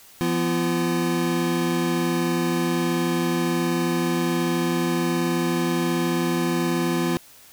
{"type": "tone cluster", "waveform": "square", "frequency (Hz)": [170.4, 249.1, 341.8], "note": ["F3", "B3", "F4"], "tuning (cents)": [-42, 15, -37], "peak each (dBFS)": [-26, -27, -25], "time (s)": [0.21, 7.17], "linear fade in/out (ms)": 0, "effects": ["white hiss -49 dBFS RMS until 7.52 s"]}